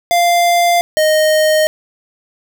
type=tone pair in turn; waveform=square; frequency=695 / 619.9 Hz; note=F5 / D#5; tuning=-9 / -7 cents; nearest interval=major second; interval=198 cents; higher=first; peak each=-10 dBFS; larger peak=neither; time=0.11-0.81 / 0.97-1.67 s; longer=neither; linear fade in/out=0 ms; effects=none